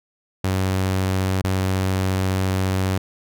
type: tone with dropouts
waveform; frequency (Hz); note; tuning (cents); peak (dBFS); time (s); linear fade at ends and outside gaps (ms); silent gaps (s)
sawtooth; 94.5; F#2; +37; -15; 0.44-2.98; 5; 1.417-1.44
effects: none